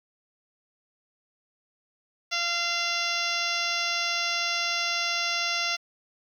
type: harmonic tone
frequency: 689 Hz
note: F5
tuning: 24 cents flat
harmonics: 1 / 2 / 3 / 4 / 5 / 6 / 7 / 8 / 9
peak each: -37 / -33 / -32 / -32 / -34 / -37 / -34 / -34 / -38 dBFS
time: 2.31-5.77 s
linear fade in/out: 20 ms
effects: 9-bit